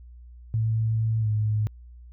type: tone with pitch glide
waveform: sine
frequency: 111.5 to 107.14 Hz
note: A2 to A2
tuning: +23 to -46 cents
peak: -21 dBFS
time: 0.54-1.67 s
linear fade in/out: 0 ms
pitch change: -69 cents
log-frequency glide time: 1.21-1.27 s
effects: added 60 Hz sine -43 dBFS peak until 2.12 s